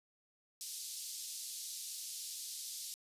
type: band-pass noise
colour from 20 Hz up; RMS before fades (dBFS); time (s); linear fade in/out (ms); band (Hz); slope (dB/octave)
pink; -45; 0.61-2.94; 0; 4200 to 13000; 24
effects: resampled to 32000 Hz